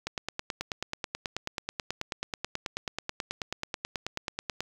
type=click train; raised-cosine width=0.2 ms; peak=-14 dBFS; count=43; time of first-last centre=0.07-4.606 s; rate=9.26 Hz; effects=7-bit